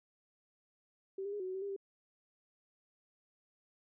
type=tone with pitch steps; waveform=sine; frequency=386.5 / 402 / 413.2 / 370.9 / 373.3 / 382.4 / 401 / 392.6 Hz; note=G4 / G4 / G#4 / F#4 / F#4 / G4 / G4 / G4; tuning=-24 / +44 / -9 / +4 / +15 / -43 / +39 / +3 cents; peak=-37 dBFS; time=1.18-1.764 s; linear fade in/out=5 ms; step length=73 ms; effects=none